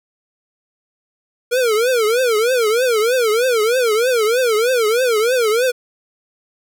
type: tone with vibrato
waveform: square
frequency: 468.4 Hz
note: A#4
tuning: 8 cents sharp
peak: -14 dBFS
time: 1.51-5.72 s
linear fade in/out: 20 ms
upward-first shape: triangle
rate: 3.2 Hz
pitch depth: 210 cents each way
effects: none